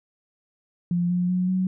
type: tone with pitch steps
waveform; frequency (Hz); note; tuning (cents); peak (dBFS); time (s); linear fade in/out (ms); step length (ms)
sine; 174.61 / 178.28 / 182.02 / 185.85; F3 / F3 / F#3 / F#3; 0 / +36 / -28 / +8; -20; 0.91-1.67; 2; 190
effects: none